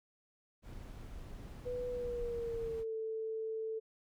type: noise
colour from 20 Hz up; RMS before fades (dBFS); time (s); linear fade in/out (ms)
brown; -47; 0.62-2.85; 50
type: tone with pitch glide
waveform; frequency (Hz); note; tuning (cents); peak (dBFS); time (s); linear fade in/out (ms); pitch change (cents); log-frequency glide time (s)
sine; 493.9 to 442.6; B4 to A4; 0 to +10; -36; 1.65-3.8; 20; -190; 1.9-2.95
effects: none